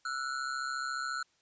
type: ring-modulated tone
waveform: square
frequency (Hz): 1400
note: F6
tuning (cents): +4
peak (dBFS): -31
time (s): 0.05-1.23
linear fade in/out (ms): 5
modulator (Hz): 67.1
effects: white hiss -71 dBFS RMS until 1.41 s + resampled to 16000 Hz